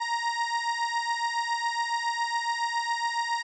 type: beating tone pair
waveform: 30% pulse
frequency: 932.3 / 939.5 Hz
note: A#5 / A#5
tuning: 0 / +13 cents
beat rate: 7.2 Hz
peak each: -27 / -27 dBFS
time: 0-3.43 s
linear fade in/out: 20 ms
effects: resampled to 16000 Hz